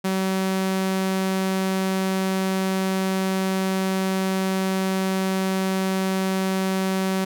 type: tone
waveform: sawtooth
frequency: 190 Hz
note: F#3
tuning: 46 cents sharp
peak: -17 dBFS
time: 0.04-7.25 s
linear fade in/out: 10 ms
effects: none